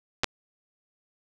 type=clicks; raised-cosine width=0.2 ms; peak=-6 dBFS; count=2; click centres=0.235 / 0.243 s; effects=none